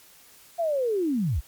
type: linear sweep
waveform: sine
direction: down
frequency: 698.5 to 47.13 Hz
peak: -22 dBFS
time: 0.58-1.41 s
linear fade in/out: 20 ms
effects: white hiss -53 dBFS RMS until 1.47 s + MP3 96 kbps